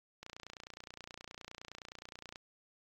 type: click train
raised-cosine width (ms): 0.2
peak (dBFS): -29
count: 64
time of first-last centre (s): 0.23-2.358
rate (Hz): 29.6
effects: AAC 48 kbps